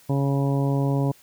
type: harmonic tone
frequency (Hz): 138.8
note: C#3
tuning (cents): +3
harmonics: 1 / 2 / 3 / 4 / 5 / 6 / 7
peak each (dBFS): -21 / -26 / -31 / -32 / -36 / -39 / -36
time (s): 0.09-1.12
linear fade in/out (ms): 10
effects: white hiss -54 dBFS RMS until 1.22 s